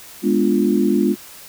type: chord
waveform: sine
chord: G# diminished seventh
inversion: none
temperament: equal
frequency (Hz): 207.7 / 246.9 / 293.7 / 349.2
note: G#3 / B3 / D4 / F4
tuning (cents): 0 / 0 / 0 / 0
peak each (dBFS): -18 / -20 / -20 / -19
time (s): 0.22-1.16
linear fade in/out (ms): 50
effects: white hiss -40 dBFS RMS until 1.48 s